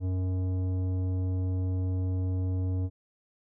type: tone with tanh clipping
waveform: triangle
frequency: 92.5 Hz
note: F#2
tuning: in tune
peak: -28 dBFS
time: 0-2.9 s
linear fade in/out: 50 ms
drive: 16 dB
effects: none